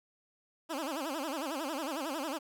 15% pulse tone with vibrato, 295.4 Hz, D4, 10 cents sharp, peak -28 dBFS, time 0.69-2.39 s, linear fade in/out 20 ms, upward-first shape sine, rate 11 Hz, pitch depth 210 cents each way, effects none

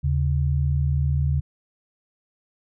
sine tone pair together, 77.78 / 137.91 Hz, D#2 / C#3, 0 / -9 cents, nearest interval minor seventh, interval 991 cents, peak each -21 / -22 dBFS, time 0.03-1.41 s, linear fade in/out 20 ms, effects none

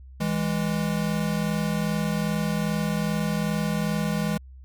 square tone pair together, 163.5 / 206 Hz, E3 / G#3, -14 / -14 cents, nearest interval major third, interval 400 cents, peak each -27 dBFS, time 0.2-4.38 s, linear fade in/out 10 ms, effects added 65 Hz sine -42 dBFS peak until 4.64 s

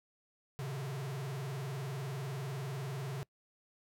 square tone with vibrato, 135.6 Hz, C#3, 38 cents flat, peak -38 dBFS, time 0.59-3.23 s, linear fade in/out 0 ms, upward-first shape triangle, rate 20 Hz, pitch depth 230 cents each way, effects noise-tail reverb RT60 0.1 s tail -23 dB re dry

